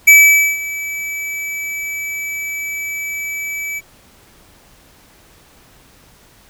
square tone with ADSR envelope, 2300 Hz, D7, 37 cents flat, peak -3 dBFS, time 0.07-3.81 s, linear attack 11 ms, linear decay 490 ms, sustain -19 dB, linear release 34 ms, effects pink hiss -48 dBFS RMS until 6.49 s

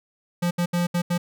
square tone bursts at uneven times, 174.61 Hz, F3, in tune, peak -21 dBFS, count 5, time 0.42-0.51 / 0.58-0.66 / 0.73-0.87 / 0.94-1.02 / 1.1-1.18 s, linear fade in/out 10 ms, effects none

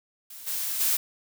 blue noise with level steps, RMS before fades -43 / -30 / -24 dBFS, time 0.3-0.97 s, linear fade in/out 5 ms, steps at 0.46 / 0.79 s, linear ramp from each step 20 ms, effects none

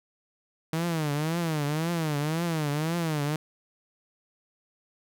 sawtooth tone with vibrato, 157.5 Hz, D#3, 21 cents sharp, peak -22 dBFS, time 0.73-3.36 s, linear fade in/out 2 ms, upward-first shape triangle, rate 1.9 Hz, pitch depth 180 cents each way, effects none

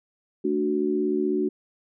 sine chord, D major, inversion second, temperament equal, 220 / 293.7 / 370 Hz, A3 / D4 / F#4, 0 / 0 / 0 cents, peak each -29 / -26 / -24 dBFS, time 0.44-1.49 s, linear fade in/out 10 ms, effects none

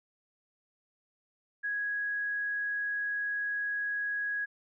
sine tone, 1661.2 Hz, G#6, in tune, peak -30 dBFS, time 1.63-4.46 s, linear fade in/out 20 ms, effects none

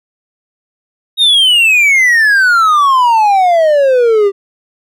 triangle exponential sweep, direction down, 3783 to 388.9 Hz, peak -4 dBFS, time 1.17-4.32 s, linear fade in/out 50 ms, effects none

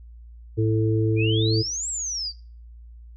harmonic tone, 110 Hz, A2, in tune, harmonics 1 / 3 / 4, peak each -20 / -25 / -26 dBFS, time 0.57-1.63 s, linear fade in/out 20 ms
sine exponential two-way sweep, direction up then down, 2349 to 7820 to 4540 Hz, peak -26 dBFS, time 1.16-2.33 s, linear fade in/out 50 ms, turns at 1.89 s
effects noise-tail reverb RT60 0.4 s tail -22 dB re dry + added 58 Hz sine -41 dBFS peak until 3.16 s

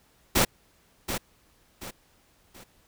pink noise with echo, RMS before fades -21 dBFS, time 0.35-0.45 s, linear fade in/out 10 ms, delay 730 ms, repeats 3, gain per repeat -9 dB, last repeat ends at 2.64 s, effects pink hiss -63 dBFS RMS until 2.87 s

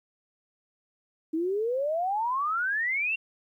sine exponential sweep, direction up, 310 to 2775 Hz, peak -25 dBFS, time 1.33-3.16 s, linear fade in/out 10 ms, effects 11-bit

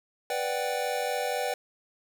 square chord, G major seventh, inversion first, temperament equal, 493.9 / 587.3 / 740 / 784 Hz, B4 / D5 / F#5 / G5, 0 / 0 / 0 / 0 cents, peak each -33 / -34 / -36 / -34 dBFS, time 0.3-1.54 s, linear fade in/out 2 ms, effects 10-bit

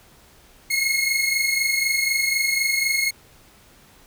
sawtooth tone pair together, 2149 / 2173 Hz, C7 / C#7, +46 / -35 cents, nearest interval unison, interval 19 cents, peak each -20 / -18 dBFS, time 0.7-3.11 s, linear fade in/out 10 ms, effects pink hiss -52 dBFS RMS until 4.06 s

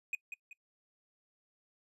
triangle tone with echo, 2489 Hz, D#7, in tune, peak -30 dBFS, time 0.13-0.15 s, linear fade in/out 2 ms, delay 190 ms, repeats 2, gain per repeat -8 dB, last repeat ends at 0.53 s, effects noise-tail reverb RT60 0.1 s tail -25 dB re dry + resampled to 32000 Hz

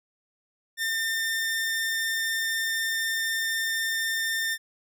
sawtooth tone, 1804 Hz, A6, 43 cents sharp, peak -22 dBFS, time 0.77-4.58 s, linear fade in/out 50 ms, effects none

